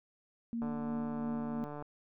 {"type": "tone with tremolo", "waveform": "sine", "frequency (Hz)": 232.1, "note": "A#3", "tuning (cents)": -7, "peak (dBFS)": -33, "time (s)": [0.53, 1.64], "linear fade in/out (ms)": 0, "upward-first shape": "sine", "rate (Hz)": 2.9, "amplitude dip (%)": 30}
{"type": "click train", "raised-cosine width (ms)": 1, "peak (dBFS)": -30, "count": 178, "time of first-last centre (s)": [0.62, 1.824], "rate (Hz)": 147}
{"effects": []}